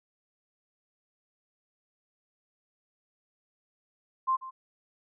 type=tone with echo; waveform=sine; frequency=1050 Hz; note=C6; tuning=6 cents sharp; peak=-23 dBFS; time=4.27-4.37 s; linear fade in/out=20 ms; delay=140 ms; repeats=1; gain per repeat=-15 dB; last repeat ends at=4.51 s; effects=none